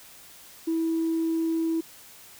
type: tone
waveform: sine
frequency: 326.6 Hz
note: E4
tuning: 16 cents flat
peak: -22 dBFS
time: 0.67-1.81 s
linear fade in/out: 10 ms
effects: tanh soft clip ceiling -19 dBFS + white hiss -49 dBFS RMS until 2.39 s